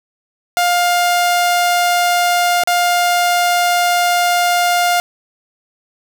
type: tone with dropouts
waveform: sawtooth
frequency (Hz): 705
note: F5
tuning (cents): +16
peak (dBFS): -8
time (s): 0.57-5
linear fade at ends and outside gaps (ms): 0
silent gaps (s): 2.636-2.674
effects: none